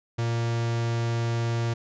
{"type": "tone", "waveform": "45% pulse", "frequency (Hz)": 116.54, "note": "A#2", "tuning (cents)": 0, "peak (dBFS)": -24, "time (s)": [0.18, 1.74], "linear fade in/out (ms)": 10, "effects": ["resampled to 16000 Hz"]}